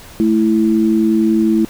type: tone pair together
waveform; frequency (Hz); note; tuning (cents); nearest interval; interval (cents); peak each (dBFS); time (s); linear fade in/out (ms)
sine; 218.8 / 329.6; A3 / E4; -9 / 0; perfect fifth; 709; -13; 0.2-1.65; 0
effects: pink hiss -38 dBFS RMS until 1.69 s